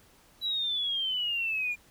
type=exponential sweep; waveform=triangle; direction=down; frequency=3951 to 2400 Hz; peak=-24 dBFS; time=0.41-1.76 s; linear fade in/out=50 ms; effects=tanh soft clip ceiling -26 dBFS + pink hiss -60 dBFS RMS until 1.9 s